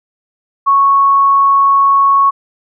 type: tone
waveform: sine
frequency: 1106 Hz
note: C#6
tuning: 4 cents flat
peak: -6 dBFS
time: 0.66-2.31 s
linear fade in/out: 20 ms
effects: none